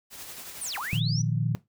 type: noise with tremolo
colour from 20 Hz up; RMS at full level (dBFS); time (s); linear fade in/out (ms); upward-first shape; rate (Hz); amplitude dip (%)
white; -40; 0.1-1.01; 50; sine; 11; 40
type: linear two-way sweep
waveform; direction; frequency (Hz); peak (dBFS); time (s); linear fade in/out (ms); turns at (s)
sine; down then up; 10000 to 740 to 6030; -31; 0.61-1.22; 5; 0.78
type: chord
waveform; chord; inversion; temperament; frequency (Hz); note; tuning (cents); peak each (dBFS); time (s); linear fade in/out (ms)
sine; Bb suspended fourth; none; equal with one note detuned; 116.54 / 152.1 / 174.61; Bb2 / Eb3 / F3; 0 / -39 / 0; -27 / -27 / -32; 0.93-1.55; 0
effects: noise-tail reverb RT60 0.2 s tail -18 dB re dry